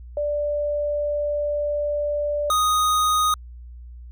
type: tone pair in turn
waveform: sine / square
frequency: 587.3 / 1244.4 Hz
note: D5 / D#6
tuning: 0 / 0 cents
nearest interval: octave + minor second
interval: 1300 cents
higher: second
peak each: -21 / -18 dBFS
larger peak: second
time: 0.17-2.5 / 2.5-3.34 s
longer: first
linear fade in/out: 2 ms
effects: added 60 Hz sine -37 dBFS peak until 4.11 s